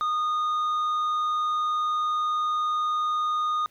triangle tone with tanh clipping, 1230 Hz, D#6, 20 cents flat, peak -24 dBFS, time 0.01-3.66 s, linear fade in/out 0 ms, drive 9 dB, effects pink hiss -62 dBFS RMS until 3.7 s

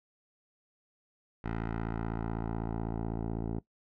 10% pulse tone with low-pass filter sweep, 56 Hz, A1, 31 cents sharp, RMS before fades -35 dBFS, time 1.44-3.59 s, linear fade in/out 5 ms, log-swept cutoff 1800 to 540 Hz, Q 1.2, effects noise-tail reverb RT60 0.1 s tail -18 dB re dry

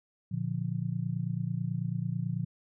sine chord, Bb major, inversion none, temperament just, 116.54 / 145.68 / 174.81 Hz, Bb2 / D3 / F3, 0 / -14 / +2 cents, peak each -34 dBFS, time 0.31-2.45 s, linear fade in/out 10 ms, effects none

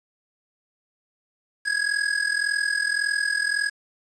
square tone with amplitude modulation, 1661.2 Hz, G#6, in tune, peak -19 dBFS, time 1.65-3.7 s, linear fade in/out 20 ms, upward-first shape sine, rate 41.8 Hz, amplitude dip 80%, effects resampled to 24000 Hz + 8-bit

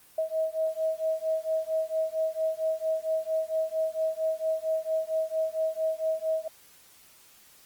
sine beating tone pair, 636 / 640.4 Hz, D#5 / D#5, +38 / +50 cents, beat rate 4.4 Hz, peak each -29 dBFS, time 0.18-6.48 s, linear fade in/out 5 ms, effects white hiss -56 dBFS RMS until 7.65 s + Opus 24 kbps

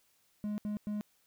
triangle tone bursts at uneven times, 209 Hz, G#3, 11 cents sharp, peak -31 dBFS, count 3, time 0.44-0.58 / 0.65-0.77 / 0.87-1.01 s, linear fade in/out 0 ms, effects white hiss -71 dBFS RMS until 1.26 s

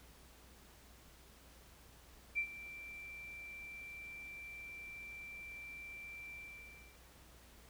sine tone with ADSR envelope, 2348 Hz, D7, 1 cent flat, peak -31 dBFS, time 2.35-7 s, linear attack 32 ms, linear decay 79 ms, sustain -16 dB, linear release 660 ms, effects added 60 Hz sine -62 dBFS peak until 7.69 s + pink hiss -62 dBFS RMS until 7.69 s

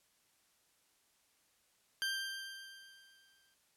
20% pulse tone with exponential decay, 1577 Hz, G6, 10 cents sharp, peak -28 dBFS, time 2.02-3.54 s, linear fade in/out 0 ms, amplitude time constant 330 ms, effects white hiss -73 dBFS RMS until 3.76 s + low-pass 12000 Hz 12 dB/octave

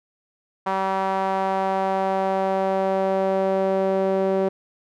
sawtooth tone with band-pass filter sweep, 191.8 Hz, G3, 37 cents flat, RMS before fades -22 dBFS, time 0.66-4.49 s, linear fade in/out 10 ms, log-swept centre 940 to 480 Hz, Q 2.4, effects none

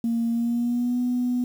sine tone with pitch glide, 231.6 to 246.8 Hz, A#3 to B3, -11 to -1 cents, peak -20 dBFS, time 0.04-1.44 s, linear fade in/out 2 ms, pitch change +110 cents, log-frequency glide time 0.29-1 s, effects tanh soft clip ceiling -17 dBFS + 8-bit

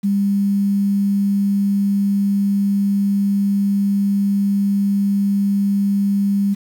sine tone with quantisation, 200 Hz, G3, 35 cents sharp, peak -14 dBFS, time 0.03-6.55 s, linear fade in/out 20 ms, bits 7, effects none

